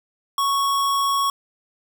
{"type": "tone", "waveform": "square", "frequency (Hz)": 1108.7, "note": "C#6", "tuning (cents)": 0, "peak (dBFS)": -19, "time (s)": [0.38, 1.3], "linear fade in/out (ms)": 2, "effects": []}